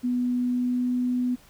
sine tone with pitch glide, 246.9 to 248.5 Hz, B3 to B3, 0 to +11 cents, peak -22 dBFS, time 0.03-1.36 s, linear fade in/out 20 ms, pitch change +11 cents, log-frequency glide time 0.39-0.96 s, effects pink hiss -55 dBFS RMS until 1.49 s

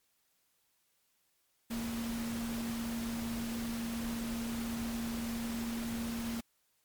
sine tone in noise, 231.3 Hz, A#3, 13 cents flat, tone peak -35 dBFS, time 1.7-6.41 s, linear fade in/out 10 ms, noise pink, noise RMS -43 dBFS, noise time 1.7-6.41 s, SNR +5 dB, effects white hiss -75 dBFS RMS until 6.84 s + MP3 96 kbps

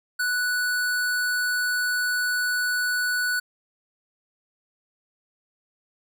square tone, 1480 Hz, F#6, in tune, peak -23 dBFS, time 0.19-3.4 s, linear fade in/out 10 ms, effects none

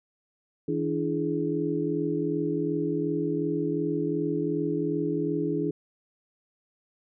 sine tone cluster, 160.8 / 292.3 / 335 / 420.8 Hz, E3 / D4 / E4 / G#4, -43 / -8 / +28 / +23 cents, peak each -32 / -29 / -31 / -30 dBFS, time 0.68-5.71 s, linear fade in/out 5 ms, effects none

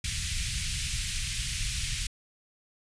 pink band-stop noise, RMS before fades -31 dBFS, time 0.04-2.07 s, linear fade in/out 5 ms, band 130 to 2200 Hz, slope 24 dB/octave, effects resampled to 22050 Hz

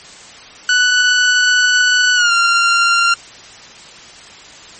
sawtooth tone with pitch glide, 1485 to 1385.6 Hz, F#6 to F6, +6 to -14 cents, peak -6 dBFS, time 0.69-3.14 s, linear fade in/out 2 ms, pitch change -120 cents, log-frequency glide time 2.15-2.32 s, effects white hiss -37 dBFS RMS until 4.79 s + MP3 32 kbps

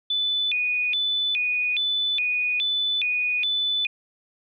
sine tone with vibrato, 2940 Hz, F#7, 12 cents flat, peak -21 dBFS, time 0.1-3.87 s, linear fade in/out 5 ms, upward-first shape square, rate 1.2 Hz, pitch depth 300 cents each way, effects none

